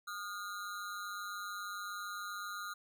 square ring-modulated tone, 1326 Hz, E6, 10 cents sharp, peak -38 dBFS, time 0.07-2.74 s, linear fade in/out 10 ms, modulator 96.4 Hz, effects none

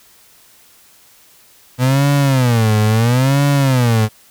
35% pulse tone with vibrato, 123.47 Hz, B2, in tune, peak -9 dBFS, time 1.78-4.09 s, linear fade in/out 50 ms, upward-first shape sine, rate 0.74 Hz, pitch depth 250 cents each way, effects white hiss -48 dBFS RMS until 4.3 s

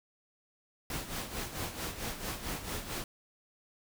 pink noise with tremolo, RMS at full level -36 dBFS, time 0.9-3.04 s, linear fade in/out 2 ms, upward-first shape sine, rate 4.5 Hz, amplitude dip 65%, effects none

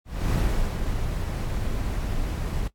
brown noise with ADSR envelope, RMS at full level -21 dBFS, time 0.05-2.68 s, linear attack 280 ms, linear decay 440 ms, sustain -6 dB, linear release 7 ms, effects noise-tail reverb RT60 0.1 s tail -18 dB re dry + AAC 64 kbps

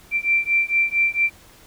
sine beating tone pair, 2349 / 2353.4 Hz, D7 / D7, 0 / +3 cents, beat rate 4.4 Hz, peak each -20 dBFS, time 0.11-1.3 s, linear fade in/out 50 ms, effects pink hiss -49 dBFS RMS until 1.66 s

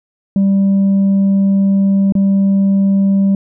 sine tone with dropouts, 196 Hz, G3, in tune, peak -6 dBFS, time 0.36-3.35 s, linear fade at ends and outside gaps 2 ms, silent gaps 2.123-2.152 s, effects tanh soft clip ceiling -8 dBFS

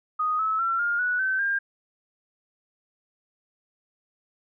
sine tone with pitch steps, 1244.5 / 1298.1 / 1354 / 1412.3 / 1473.1 / 1536.6 / 1602.8 Hz, D#6 / E6 / E6 / F6 / F#6 / G6 / G6, 0 / -27 / +46 / +19 / -8 / -35 / +38 cents, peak -22 dBFS, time 0.19-1.59 s, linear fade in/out 10 ms, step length 200 ms, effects none

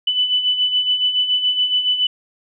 sine beating tone pair, 2986 / 2993.1 Hz, F#7 / F#7, +15 / +19 cents, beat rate 7.1 Hz, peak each -23 / -16 dBFS, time 0.07-2.07 s, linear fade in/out 5 ms, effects none

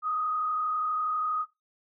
sine tone with frequency modulation, 1247 Hz, D#6, 3 cents sharp, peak -26 dBFS, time 0.02-1.46 s, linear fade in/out 50 ms, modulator 32.3 Hz, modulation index 0.74, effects noise-tail reverb RT60 0.2 s tail -22 dB re dry

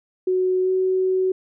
sine tone with pitch glide, 370 to 374.3 Hz, F#4 to F#4, 0 to +20 cents, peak -17 dBFS, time 0.27-1.32 s, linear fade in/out 5 ms, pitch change +20 cents, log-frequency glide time 0.62-0.7 s, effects none

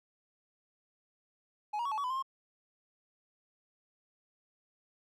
triangle tone with pitch steps, 841 / 949 / 1117 / 865 / 1132 / 1003 / 1050 / 1069 Hz, G#5 / A#5 / C#6 / A5 / C#6 / B5 / C6 / C6, +22 / +31 / +13 / -30 / +36 / +26 / +6 / +37 cents, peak -30 dBFS, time 1.73-2.226 s, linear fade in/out 10 ms, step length 62 ms, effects none

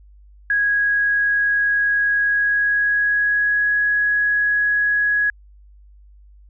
sine tone with pitch glide, 1655 to 1671.3 Hz, G#6 to G#6, -6 to +10 cents, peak -15 dBFS, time 0.5-5.3 s, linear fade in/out 2 ms, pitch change +16 cents, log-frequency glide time 2.24-3.72 s, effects added 50 Hz sine -44 dBFS peak until 6.49 s

